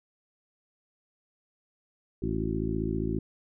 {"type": "harmonic tone with a mistuned harmonic", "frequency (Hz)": 55, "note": "A1", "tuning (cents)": 0, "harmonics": [1, 2, 3, 4, 5, 6, 7], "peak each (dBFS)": [-35, -35, -35, -35, -35, -35, -35], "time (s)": [2.22, 3.19], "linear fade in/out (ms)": 5, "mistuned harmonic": 7, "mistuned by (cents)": -59, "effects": []}